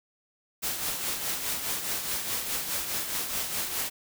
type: noise with tremolo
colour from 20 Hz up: white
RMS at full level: -29 dBFS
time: 0.62-3.9 s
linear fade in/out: 20 ms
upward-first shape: triangle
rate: 4.8 Hz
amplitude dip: 55%
effects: none